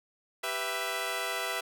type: chord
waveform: 10% pulse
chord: E minor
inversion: first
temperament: equal with one note detuned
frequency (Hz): 392 / 493.9 / 663.5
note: G4 / B4 / E5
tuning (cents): 0 / 0 / +11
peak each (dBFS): -30 / -28 / -25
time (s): 0.43-1.61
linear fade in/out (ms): 10
effects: none